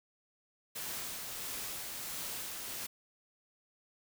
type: noise with tremolo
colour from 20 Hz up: white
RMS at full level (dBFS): -40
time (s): 0.75-2.87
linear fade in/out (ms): 10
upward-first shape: sine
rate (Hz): 1.5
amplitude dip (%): 25
effects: none